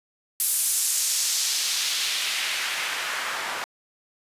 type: noise with band-pass filter sweep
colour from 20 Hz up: white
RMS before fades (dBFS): -26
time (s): 0.4-3.64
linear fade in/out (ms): 0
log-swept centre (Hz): 11000 to 1100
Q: 1.2
effects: resampled to 32000 Hz